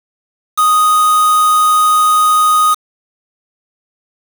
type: tone with quantisation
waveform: triangle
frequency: 1244.5 Hz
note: D#6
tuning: in tune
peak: -6 dBFS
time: 0.57-2.75 s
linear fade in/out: 20 ms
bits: 3
effects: none